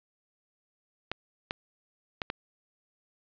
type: clicks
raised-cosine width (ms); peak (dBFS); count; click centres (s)
0.3; -15; 4; 1.116 / 1.509 / 2.218 / 2.301
effects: resampled to 11025 Hz + 8-bit